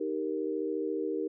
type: chord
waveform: sine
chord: Eb major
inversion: none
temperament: equal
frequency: 311.1 / 392 / 466.2 Hz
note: Eb4 / G4 / Bb4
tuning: 0 / 0 / 0 cents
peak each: -34 dBFS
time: 0-1.28 s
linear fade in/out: 10 ms
effects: none